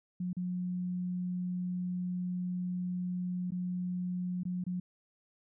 sine tone with dropouts, 180.1 Hz, F#3, 46 cents flat, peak -32 dBFS, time 0.2-4.8 s, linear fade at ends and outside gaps 5 ms, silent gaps 0.331-0.367 / 3.507-3.519 / 4.434-4.452 / 4.64-4.665 s, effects none

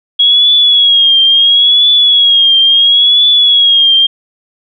sine tone with vibrato, 3313 Hz, G#7, 5 cents flat, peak -4 dBFS, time 0.19-4.07 s, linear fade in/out 10 ms, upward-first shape triangle, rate 0.73 Hz, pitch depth 79 cents each way, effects none

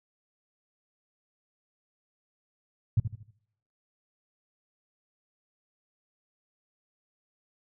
sine tone with echo, 110.1 Hz, A2, 2 cents sharp, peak -18 dBFS, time 2.97-3 s, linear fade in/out 5 ms, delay 77 ms, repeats 4, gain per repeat -9 dB, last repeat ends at 3.308 s, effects noise-tail reverb RT60 0.8 s tail -24 dB re dry

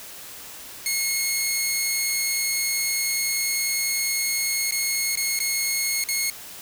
10% pulse tone with dropouts, 2170 Hz, C#7, 37 cents flat, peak -13 dBFS, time 0.86-6.3 s, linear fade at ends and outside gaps 1 ms, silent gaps 4.709-4.722 / 5.155-5.173 / 5.39-5.402 / 6.039-6.087 s, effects white hiss -40 dBFS RMS until 6.61 s

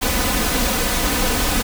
pink noise with comb filter, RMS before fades -19 dBFS, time 0.01-1.63 s, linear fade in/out 20 ms, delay 4 ms, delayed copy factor +0.65, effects none

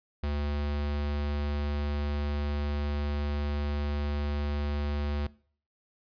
square tone, 72.9 Hz, D2, 12 cents flat, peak -29 dBFS, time 0.23-5.27 s, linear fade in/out 5 ms, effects noise-tail reverb RT60 0.5 s tail -21 dB re dry + resampled to 11025 Hz

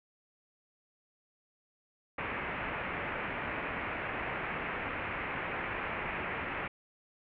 white low-pass noise, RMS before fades -37 dBFS, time 2.18-6.68 s, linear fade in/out 5 ms, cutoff 2500 Hz, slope 48 dB/octave, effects none

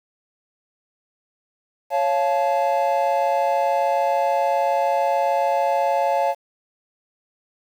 triangle chord, Db augmented, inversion none, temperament just, 554.4 / 693 / 866.2 Hz, Db5 / F5 / A5, 0 / -14 / -27 cents, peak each -20 dBFS, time 1.9-6.35 s, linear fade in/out 50 ms, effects 8-bit

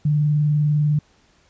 sine tone with vibrato, 148.8 Hz, D3, 23 cents sharp, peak -15 dBFS, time 0.05-0.99 s, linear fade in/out 5 ms, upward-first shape triangle, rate 20 Hz, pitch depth 58 cents each way, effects pink hiss -58 dBFS RMS until 1.49 s + resampled to 16000 Hz

